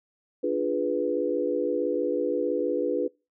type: chord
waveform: sine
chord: D diminished seventh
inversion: none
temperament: equal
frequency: 293.7 / 349.2 / 415.3 / 493.9 Hz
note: D4 / F4 / Ab4 / Cb5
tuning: 0 / 0 / 0 / 0 cents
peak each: -30 / -30 / -30 / -27 dBFS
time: 0.43-3.08 s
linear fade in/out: 10 ms
effects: noise-tail reverb RT60 0.3 s tail -26 dB re dry